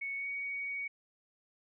sine tone with pitch glide, 2217 to 2244 Hz, C#7 to C#7, 0 to +21 cents, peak -35 dBFS, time 0.01-0.88 s, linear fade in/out 10 ms, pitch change +21 cents, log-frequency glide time 0.16-0.28 s, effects none

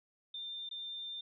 sine tone with dropouts, 3595 Hz, A7, 36 cents sharp, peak -40 dBFS, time 0.34-1.21 s, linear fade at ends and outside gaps 5 ms, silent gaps 0.691-0.711 s, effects none

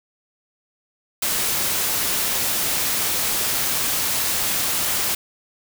white noise, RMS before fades -22 dBFS, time 1.22-5.15 s, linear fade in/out 5 ms, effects none

